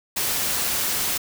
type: noise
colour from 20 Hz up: white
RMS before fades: -24 dBFS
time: 0.16-1.18 s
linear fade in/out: 10 ms
effects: none